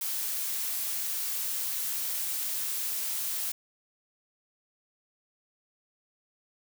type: noise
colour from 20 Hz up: blue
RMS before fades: -32 dBFS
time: 0.01-3.52 s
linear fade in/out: 5 ms
effects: none